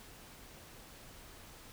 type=silence; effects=pink hiss -54 dBFS RMS until 1.72 s